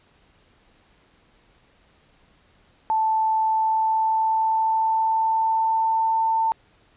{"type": "tone with pitch glide", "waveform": "sine", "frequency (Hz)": [880, 894.9], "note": ["A5", "A5"], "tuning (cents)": [0, 29], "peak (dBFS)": -18, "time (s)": [2.9, 6.52], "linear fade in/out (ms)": 0, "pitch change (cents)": 29, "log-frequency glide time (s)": [3.39, 6.22], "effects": ["pink hiss -59 dBFS RMS until 6.96 s", "resampled to 8000 Hz"]}